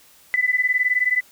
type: beating tone pair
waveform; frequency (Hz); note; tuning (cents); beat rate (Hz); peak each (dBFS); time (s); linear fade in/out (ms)
sine; 1990 / 2009; B6 / B6; +13 / +29; 19; -20; 0.34-1.21; 0
effects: white hiss -52 dBFS RMS until 1.31 s